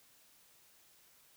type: silence
effects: white hiss -65 dBFS RMS until 1.36 s